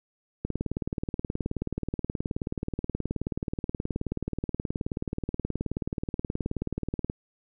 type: click train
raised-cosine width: 3 ms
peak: -16 dBFS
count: 126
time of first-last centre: 0.45-7.099 s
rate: 18.8 Hz
effects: none